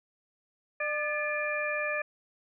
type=harmonic tone with a mistuned harmonic; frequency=599 Hz; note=D5; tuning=34 cents sharp; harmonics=1 / 2 / 3 / 4; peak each=-33 / -38 / -33 / -34 dBFS; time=0.8-2.02 s; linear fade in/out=5 ms; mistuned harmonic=3; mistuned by=-55 cents; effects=none